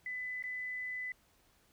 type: tone with dropouts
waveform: sine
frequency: 2003 Hz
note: B6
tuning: 24 cents sharp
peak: -37 dBFS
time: 0.06-1.12 s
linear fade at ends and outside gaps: 2 ms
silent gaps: 0.425-0.438 s
effects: pink hiss -69 dBFS RMS until 1.72 s